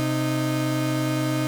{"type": "tone pair together", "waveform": "35% pulse", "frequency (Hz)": [130, 309.2], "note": ["C3", "D#4"], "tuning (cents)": [-11, -11], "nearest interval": "octave + minor third", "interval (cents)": 1500, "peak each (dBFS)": -23, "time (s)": [0, 1.47], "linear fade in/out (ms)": 0, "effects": []}